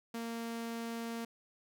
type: tone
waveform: sawtooth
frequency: 230.8 Hz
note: A#3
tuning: 17 cents flat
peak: -34 dBFS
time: 0.14-1.25 s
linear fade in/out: 5 ms
effects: none